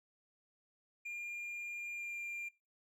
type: tone with pitch glide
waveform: triangle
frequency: 2406 to 2389 Hz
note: D7 to D7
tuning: +41 to +29 cents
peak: -39 dBFS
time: 1.05-2.49 s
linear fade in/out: 10 ms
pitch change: -12 cents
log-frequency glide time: 1.76-2.21 s
effects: noise-tail reverb RT60 0.3 s tail -22 dB re dry